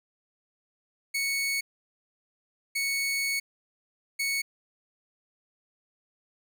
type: tone bursts at uneven times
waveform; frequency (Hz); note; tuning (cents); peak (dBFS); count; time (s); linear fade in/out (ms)
sawtooth; 2217; C#7; 0; -23; 3; 1.14-1.61 / 2.75-3.4 / 4.19-4.42; 10
effects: none